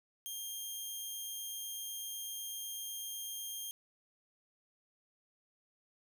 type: tone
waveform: 10% pulse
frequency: 3204 Hz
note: G7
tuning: 37 cents sharp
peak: -32 dBFS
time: 0.26-3.71 s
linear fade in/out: 0 ms
effects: none